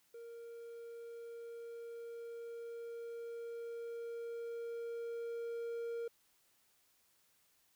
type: tone with level ramp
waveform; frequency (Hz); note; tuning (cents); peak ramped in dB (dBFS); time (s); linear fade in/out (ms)
triangle; 466.2; A#4; 0; -46 to -36; 0.14-6.08; 5
effects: white hiss -73 dBFS RMS until 7.75 s